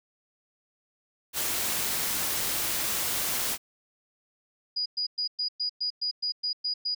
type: noise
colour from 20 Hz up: white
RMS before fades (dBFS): -29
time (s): 1.33-3.58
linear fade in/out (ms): 50
type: tone bursts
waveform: sine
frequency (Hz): 4905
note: D#8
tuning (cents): -26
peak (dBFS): -26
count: 11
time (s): 4.76-6.949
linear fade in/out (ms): 10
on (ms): 99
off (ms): 110
effects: none